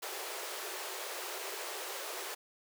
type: high-pass noise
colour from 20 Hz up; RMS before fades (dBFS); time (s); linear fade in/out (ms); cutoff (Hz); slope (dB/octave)
pink; -41; 0.02-2.35; 10; 350; 96
effects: none